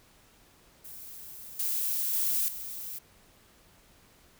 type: noise with level steps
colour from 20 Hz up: violet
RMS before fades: -45 / -30 / -28 / -39 dBFS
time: 0.84-2.99 s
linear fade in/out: 10 ms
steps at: 1.59 / 2.13 / 2.48 s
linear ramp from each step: 5 ms
effects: pink hiss -60 dBFS RMS until 4.39 s